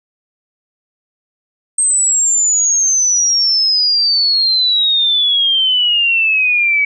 sine exponential sweep, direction down, 8372 to 2262 Hz, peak -10 dBFS, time 1.78-6.85 s, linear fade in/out 5 ms, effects none

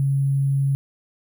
sine tone with sample-and-hold, 137.8 Hz, C#3, 10 cents flat, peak -17 dBFS, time 0-0.75 s, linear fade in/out 0 ms, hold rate 11025 Hz, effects none

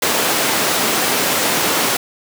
pink high-pass noise, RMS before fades -17 dBFS, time 0.02-1.97 s, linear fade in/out 5 ms, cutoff 290 Hz, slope 12 dB/octave, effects none

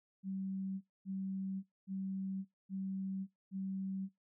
sine tone bursts, 191.9 Hz, G3, 37 cents flat, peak -37 dBFS, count 5, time 0.23-4.09 s, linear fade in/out 50 ms, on 580 ms, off 240 ms, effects noise-tail reverb RT60 0.2 s tail -22 dB re dry

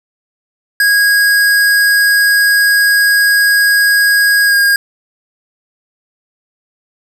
square tone with pitch glide, 1645 to 1624.2 Hz, G#6 to G#6, -17 to -39 cents, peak -8 dBFS, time 0.8-4.76 s, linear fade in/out 2 ms, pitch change -22 cents, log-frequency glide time 4.46-4.55 s, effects none

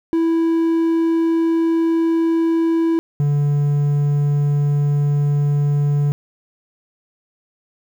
triangle tone pair in turn, 329.6 / 144.76 Hz, E4 / D3, 0 / -25 cents, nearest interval octave + major second, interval 1425 cents, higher first, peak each -12 dBFS, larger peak neither, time 0.13-2.99 / 3.2-6.12 s, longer second, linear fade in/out 0 ms, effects 8-bit

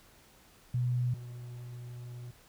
sine / triangle tone pair in turn, 123.47 / 121.77 Hz, B2 / B2, 0 / -24 cents, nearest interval unison, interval 24 cents, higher first, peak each -27 / -39 dBFS, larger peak first, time 0.74-1.14 / 1.14-2.31 s, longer second, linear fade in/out 5 ms, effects pink hiss -60 dBFS RMS until 2.48 s

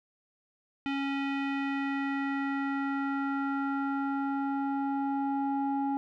square tone with low-pass filter sweep, 276.1 Hz, C#4, 7 cents flat, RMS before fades -31 dBFS, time 0.86-5.97 s, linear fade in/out 0 ms, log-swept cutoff 2700 to 800 Hz, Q 2.6, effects none

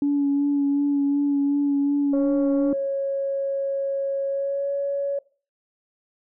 sine tone with vibrato, 283.7 Hz, C#4, 40 cents sharp, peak -17 dBFS, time 0.02-2.73 s, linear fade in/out 2 ms, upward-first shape sine, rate 2.7 Hz, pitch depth 18 cents each way
sine tone with pitch glide, 550 to 560.6 Hz, C#5 to C#5, -14 to +19 cents, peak -22 dBFS, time 2.13-5.19 s, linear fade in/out 5 ms, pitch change +33 cents, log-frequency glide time 4.27-4.71 s
effects noise-tail reverb RT60 0.4 s tail -21 dB re dry + tanh soft clip ceiling -14 dBFS

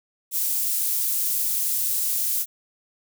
pink high-pass noise, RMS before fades -24 dBFS, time 0.31-2.46 s, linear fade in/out 50 ms, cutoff 12000 Hz, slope 12 dB/octave, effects none

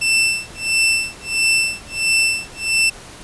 sawtooth tone with tremolo, 2671 Hz, E7, 22 cents sharp, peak -9 dBFS, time 0.01-2.9 s, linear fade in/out 10 ms, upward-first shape sine, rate 1.5 Hz, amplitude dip 100%, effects pink hiss -38 dBFS RMS until 3.23 s + resampled to 24000 Hz

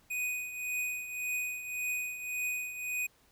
square tone with tremolo, 2489 Hz, D#7, in tune, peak -31 dBFS, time 0.1-3.07 s, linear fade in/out 10 ms, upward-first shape triangle, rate 1.8 Hz, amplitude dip 70%, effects pink hiss -66 dBFS RMS until 3.31 s

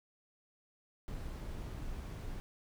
brown noise, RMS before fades -42 dBFS, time 1.08-2.4 s, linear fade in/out 0 ms, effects none

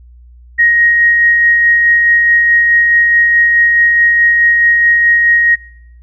sine tone with tremolo, 1879 Hz, A#6, 13 cents sharp, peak -5 dBFS, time 0.58-5.56 s, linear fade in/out 20 ms, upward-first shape sine, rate 4.7 Hz, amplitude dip 25%, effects noise-tail reverb RT60 0.7 s tail -25 dB re dry + added 60 Hz sine -36 dBFS peak until 6.02 s

